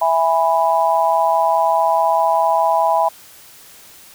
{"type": "chord", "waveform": "sine", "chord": "E major", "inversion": "none", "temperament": "just", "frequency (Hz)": [659.3, 824.1, 988.9], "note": ["E5", "G#5", "B5"], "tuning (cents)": [0, -14, 2], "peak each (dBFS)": -17, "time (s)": [0.01, 3.09], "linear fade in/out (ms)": 10, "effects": ["white hiss -43 dBFS RMS until 4.14 s"]}